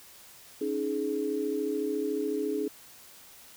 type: chord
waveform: sine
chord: C# suspended second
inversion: none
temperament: equal with one note detuned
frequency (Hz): 277.2 / 311.1 / 420.9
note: C#4 / D#4 / G#4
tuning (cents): 0 / 0 / +23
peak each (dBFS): -34 / -33 / -30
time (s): 0.61-2.68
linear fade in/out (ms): 5
effects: white hiss -52 dBFS RMS until 3.56 s